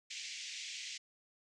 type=band-pass noise; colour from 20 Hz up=pink; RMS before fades=-45 dBFS; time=0.1-0.98 s; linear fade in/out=10 ms; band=2100 to 7300 Hz; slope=48 dB/octave; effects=none